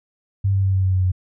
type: tone with pitch steps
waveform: sine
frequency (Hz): 98.2 / 97.13 / 96.07 / 95.02 / 93.98 / 92.96 / 91.94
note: G2 / G2 / G2 / F#2 / F#2 / F#2 / F#2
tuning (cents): +4 / -15 / -34 / +47 / +28 / +9 / -10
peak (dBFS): -15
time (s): 0.44-1.119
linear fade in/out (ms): 10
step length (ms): 97
effects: none